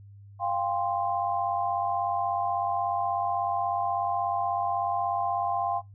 sine chord, F suspended second, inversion none, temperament equal with one note detuned, 698.5 / 794.9 / 1046.5 Hz, F5 / G5 / C6, 0 / +24 / 0 cents, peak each -29 / -29 / -31 dBFS, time 0.39-5.82 s, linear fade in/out 50 ms, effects noise-tail reverb RT60 0.2 s tail -23 dB re dry + added 100 Hz sine -46 dBFS peak until 5.94 s

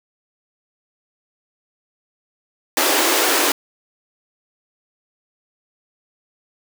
pink high-pass noise, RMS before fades -17 dBFS, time 2.77-3.52 s, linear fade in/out 2 ms, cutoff 280 Hz, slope 96 dB/octave, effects none

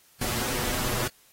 pink noise with comb filter, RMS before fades -29 dBFS, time 0.21-1.08 s, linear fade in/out 5 ms, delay 8.1 ms, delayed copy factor +0.7, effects white hiss -59 dBFS RMS until 1.32 s + AAC 48 kbps

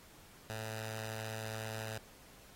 10% pulse tone with notch filter, 110 Hz, A2, in tune, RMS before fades -42 dBFS, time 0.5-1.98 s, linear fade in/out 0 ms, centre 290 Hz, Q 0.65, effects pink hiss -59 dBFS RMS until 2.55 s + AAC 48 kbps

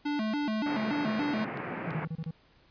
square tone with vibrato, 251.9 Hz, B3, 34 cents sharp, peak -29 dBFS, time 0.05-1.45 s, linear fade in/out 10 ms, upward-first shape square, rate 3.5 Hz, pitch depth 260 cents each way
pink band-pass noise, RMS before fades -37 dBFS, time 0.66-2.05 s, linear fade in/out 2 ms, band 120 to 2400 Hz, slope 48 dB/octave
click train, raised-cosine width 0.2 ms, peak -29 dBFS, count 4, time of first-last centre 1.24-2.24 s, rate 3 Hz
triangle tone bursts, 161.5 Hz, E3, 35 cents flat, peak -30 dBFS, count 6, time 1.87-2.31 s, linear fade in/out 5 ms, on 50 ms, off 28 ms
effects pink hiss -63 dBFS RMS until 2.7 s + resampled to 11025 Hz

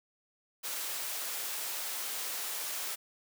white high-pass noise, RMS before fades -37 dBFS, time 0.63-2.96 s, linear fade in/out 20 ms, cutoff 460 Hz, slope 12 dB/octave, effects none

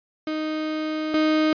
35% pulse tone pair in turn, 310.5 / 310.5 Hz, D#4 / D#4, -3 / -3 cents, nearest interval unison, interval 0 cents, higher neither, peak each -23 / -16 dBFS, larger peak second, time 0.27-1.14 / 1.14-1.53 s, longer first, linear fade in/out 2 ms, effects resampled to 11025 Hz

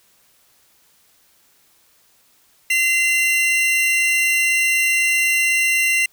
45% pulse tone pair together, 2057 / 2752 Hz, C7 / F7, -30 / -26 cents, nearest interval perfect fourth, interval 504 cents, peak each -18 dBFS, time 2.7-6.06 s, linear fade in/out 5 ms, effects white hiss -57 dBFS RMS until 6.12 s

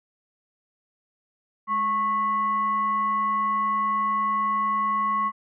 sine tone with frequency modulation, 1100 Hz, C#6, 14 cents flat, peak -21 dBFS, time 1.67-5.32 s, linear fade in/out 50 ms, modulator 891 Hz, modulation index 0.35, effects none

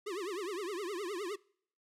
square tone with vibrato, 380.5 Hz, F#4, 48 cents sharp, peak -37 dBFS, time 0.06-1.36 s, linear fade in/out 10 ms, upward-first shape triangle, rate 9.7 Hz, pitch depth 250 cents each way, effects noise-tail reverb RT60 0.6 s tail -24 dB re dry + low-pass 11000 Hz 12 dB/octave

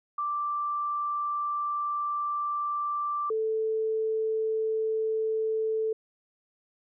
sine tone pair in turn, 1174.7 / 440 Hz, D6 / A4, 0 / 0 cents, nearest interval octave + perfect fourth, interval 1700 cents, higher first, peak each -27 / -25 dBFS, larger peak second, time 0.18-3.3 / 3.3-5.93 s, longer first, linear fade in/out 5 ms, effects none

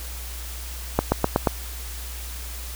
accelerating click train, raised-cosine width 1 ms, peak -3 dBFS, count 5, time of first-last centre 0.99-1.472 s, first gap 130 ms, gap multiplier 0.95, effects added 60 Hz sine -33 dBFS peak until 2.75 s + white hiss -38 dBFS RMS until 2.75 s

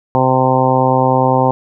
harmonic tone, 129.8 Hz, C3, 13 cents flat, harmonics 1 / 2 / 3 / 4 / 5 / 6 / 7 / 8, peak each -17 / -18 / -21 / -16 / -22 / -17 / -16 / -22 dBFS, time 0.15-1.51 s, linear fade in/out 0 ms, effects none

